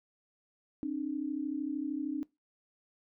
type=tone pair together; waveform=sine; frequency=268.9 / 302 Hz; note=C4 / D4; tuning=+47 / +48 cents; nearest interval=major second; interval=201 cents; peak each=-36 / -34 dBFS; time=0.83-2.23 s; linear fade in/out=0 ms; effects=noise-tail reverb RT60 0.2 s tail -21 dB re dry